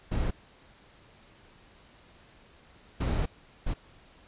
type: noise bursts at uneven times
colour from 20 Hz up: brown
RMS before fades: -28 dBFS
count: 3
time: 0.11-0.31 / 3-3.26 / 3.66-3.74 s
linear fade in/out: 10 ms
effects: pink hiss -57 dBFS RMS until 4.27 s + resampled to 8000 Hz